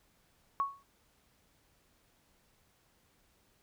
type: tone with exponential decay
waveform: sine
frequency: 1108.7 Hz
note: C#6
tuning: in tune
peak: -25 dBFS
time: 0.6-0.83 s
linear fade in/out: 0 ms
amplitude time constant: 49 ms
effects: pink hiss -70 dBFS RMS until 3.62 s